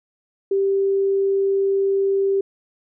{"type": "tone", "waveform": "sine", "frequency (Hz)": 392, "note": "G4", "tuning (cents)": 0, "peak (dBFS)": -16, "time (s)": [0.51, 2.41], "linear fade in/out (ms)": 5, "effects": []}